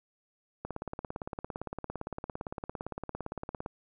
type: click train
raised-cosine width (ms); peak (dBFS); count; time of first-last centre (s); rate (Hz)
1; -22; 54; 0.65-3.661; 17.6
effects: none